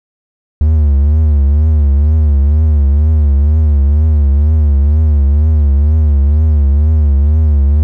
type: tone with vibrato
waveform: triangle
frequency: 73.9 Hz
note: D2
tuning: 11 cents sharp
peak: -4 dBFS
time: 0.61-7.83 s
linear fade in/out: 0 ms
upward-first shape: triangle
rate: 2.1 Hz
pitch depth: 130 cents each way
effects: none